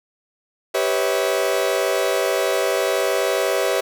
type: chord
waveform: 40% pulse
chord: C# half-diminished seventh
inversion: second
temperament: equal with one note detuned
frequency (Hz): 392 / 493.9 / 554.4 / 646.4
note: G4 / B4 / C#5 / E5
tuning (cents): 0 / 0 / 0 / -34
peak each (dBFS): -23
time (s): 0.74-3.81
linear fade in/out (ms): 10
effects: none